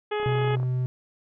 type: harmonic tone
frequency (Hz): 420.1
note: G#4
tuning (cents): +20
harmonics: 1 / 2 / 3 / 4 / 5 / 6 / 7 / 8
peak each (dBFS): -26 / -32 / -36 / -38 / -40 / -42 / -43 / -44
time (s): 0.11-0.56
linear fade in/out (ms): 10
type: click train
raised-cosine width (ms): 1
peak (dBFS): -26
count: 15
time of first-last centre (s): 0.2-0.631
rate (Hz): 32.5
type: tone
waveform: triangle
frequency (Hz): 126.8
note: B2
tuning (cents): +46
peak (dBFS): -21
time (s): 0.26-0.86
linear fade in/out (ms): 0
effects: none